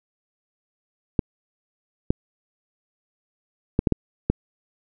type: clicks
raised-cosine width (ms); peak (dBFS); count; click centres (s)
3; -5; 6; 1.192 / 2.105 / 3.791 / 3.872 / 3.923 / 4.3
effects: none